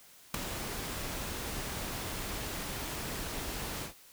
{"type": "noise with ADSR envelope", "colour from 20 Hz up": "pink", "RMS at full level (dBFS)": -28, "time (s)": [0.34, 3.94], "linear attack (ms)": 4, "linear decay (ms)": 6, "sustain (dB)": -10, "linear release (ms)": 120, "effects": ["white hiss -57 dBFS RMS until 4.12 s"]}